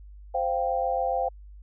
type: chord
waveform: sine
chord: C suspended fourth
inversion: none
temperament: just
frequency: 523.3 / 697.7 / 784.9 Hz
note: C5 / F5 / G5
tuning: 0 / -2 / +2 cents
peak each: -28 dBFS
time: 0.34-1.29 s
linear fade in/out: 10 ms
effects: added 50 Hz sine -43 dBFS peak until 1.62 s

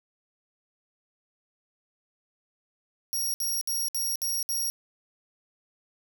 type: tone bursts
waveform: 15% pulse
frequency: 5620 Hz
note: F8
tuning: 10 cents sharp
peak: -21 dBFS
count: 6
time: 3.13-4.7 s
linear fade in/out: 0 ms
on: 210 ms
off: 62 ms
effects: none

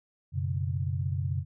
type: chord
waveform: sine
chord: F# suspended fourth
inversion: none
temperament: equal with one note detuned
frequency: 92.5 / 123.47 / 139.47 Hz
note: F#2 / B2 / C#3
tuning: 0 / 0 / +11 cents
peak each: -30 / -34 / -32 dBFS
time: 0.32-1.45 s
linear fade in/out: 50 ms
effects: none

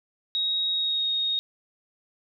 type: tone with pitch glide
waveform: sine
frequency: 3783 to 3731 Hz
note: A#7 to A#7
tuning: +25 to +1 cents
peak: -23 dBFS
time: 0.35-1.39 s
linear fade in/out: 0 ms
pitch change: -24 cents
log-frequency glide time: 0.68-1.1 s
effects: none

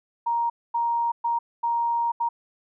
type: tone bursts at uneven times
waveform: sine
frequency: 937 Hz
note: A#5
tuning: 9 cents sharp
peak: -21 dBFS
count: 5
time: 0.26-0.5 / 0.74-1.12 / 1.24-1.39 / 1.63-2.12 / 2.2-2.29 s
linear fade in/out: 10 ms
effects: none

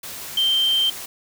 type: tone in noise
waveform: sine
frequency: 3136 Hz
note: G7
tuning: in tune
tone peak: -16 dBFS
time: 0.37-0.9 s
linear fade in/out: 5 ms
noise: white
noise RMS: -34 dBFS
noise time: 0.03-1.06 s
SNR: +15 dB
effects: none

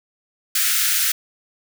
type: high-pass noise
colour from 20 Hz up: white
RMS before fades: -19 dBFS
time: 0.55-1.12 s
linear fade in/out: 5 ms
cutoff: 1300 Hz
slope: 96 dB/octave
effects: none

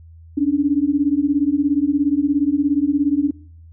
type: beating tone pair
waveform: sine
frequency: 278 / 295 Hz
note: C#4 / D4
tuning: +5 / +8 cents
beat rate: 17 Hz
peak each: -18 / -17 dBFS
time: 0.37-3.31 s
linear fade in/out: 10 ms
effects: noise-tail reverb RT60 0.5 s tail -21 dB re dry + added 82 Hz sine -40 dBFS peak until 3.72 s

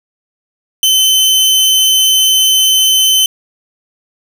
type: tone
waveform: sawtooth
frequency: 3061 Hz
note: G7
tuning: 42 cents flat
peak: -4 dBFS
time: 0.83-3.26 s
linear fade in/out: 2 ms
effects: none

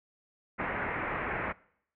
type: low-pass noise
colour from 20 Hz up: white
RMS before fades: -34 dBFS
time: 0.58-1.53 s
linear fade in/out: 20 ms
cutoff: 2200 Hz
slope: 48 dB/octave
effects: noise-tail reverb RT60 0.7 s tail -23 dB re dry

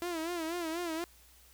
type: tone with vibrato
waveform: sawtooth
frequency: 335.2 Hz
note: E4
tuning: 29 cents sharp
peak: -30 dBFS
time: 0.02-1.04 s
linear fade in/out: 0 ms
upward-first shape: sine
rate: 4.1 Hz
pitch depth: 100 cents each way
effects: added 60 Hz sine -62 dBFS peak until 1.53 s + white hiss -61 dBFS RMS until 1.53 s

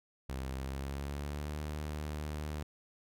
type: tone with pitch glide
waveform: sawtooth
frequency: 66 to 75.38 Hz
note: C2 to D2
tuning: +16 to +46 cents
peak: -33 dBFS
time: 0.29-2.63 s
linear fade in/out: 5 ms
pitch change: +230 cents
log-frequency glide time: 0.55-1.58 s
effects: none

